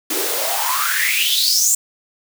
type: noise with high-pass filter sweep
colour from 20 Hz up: white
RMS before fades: -18 dBFS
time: 0.1-1.75 s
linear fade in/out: 5 ms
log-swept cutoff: 310 to 7700 Hz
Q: 8.3
effects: none